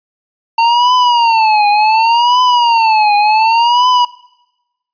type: tone with vibrato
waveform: square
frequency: 910 Hz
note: A#5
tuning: 42 cents flat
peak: -8 dBFS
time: 0.58-4.05 s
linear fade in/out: 5 ms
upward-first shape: triangle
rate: 0.68 Hz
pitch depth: 180 cents each way
effects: noise-tail reverb RT60 1.0 s tail -23 dB re dry + resampled to 11025 Hz